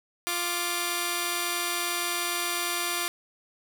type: tone pair together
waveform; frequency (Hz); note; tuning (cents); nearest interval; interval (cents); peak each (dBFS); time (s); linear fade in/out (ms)
5% pulse; 349.5 / 1174.7; F4 / D6; +1 / 0; octave + major sixth; 2099; -18; 0.27-3.08; 0
effects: none